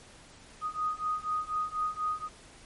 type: beating tone pair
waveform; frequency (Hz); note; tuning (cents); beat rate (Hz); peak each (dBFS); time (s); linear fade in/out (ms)
sine; 1242 / 1246.1; D#6 / D#6; -3 / +2; 4.1; -33 / -32; 0.61-2.29; 50
effects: pink hiss -53 dBFS RMS until 2.65 s + MP3 48 kbps